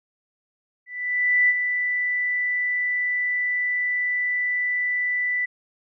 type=tone with ADSR envelope; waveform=sine; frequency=1981 Hz; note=B6; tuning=5 cents sharp; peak=-14 dBFS; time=0.86-5.46 s; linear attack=630 ms; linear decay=39 ms; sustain=-7 dB; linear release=14 ms; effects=none